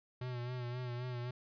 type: tone with vibrato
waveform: square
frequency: 123.47 Hz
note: B2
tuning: in tune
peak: -39 dBFS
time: 0.21-1.31 s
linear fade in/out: 5 ms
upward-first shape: sine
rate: 3.8 Hz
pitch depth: 45 cents each way
effects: resampled to 11025 Hz